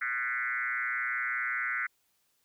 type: tone with frequency modulation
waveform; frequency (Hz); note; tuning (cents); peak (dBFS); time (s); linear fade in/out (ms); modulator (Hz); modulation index
sine; 1747; A6; -13; -29; 0.01-1.87; 10; 125; 3.2
effects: white hiss -73 dBFS RMS until 2.44 s